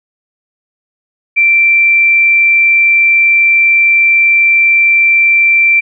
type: tone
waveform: sine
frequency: 2349 Hz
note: D7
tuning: in tune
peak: -5 dBFS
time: 1.36-5.81 s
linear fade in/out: 20 ms
effects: none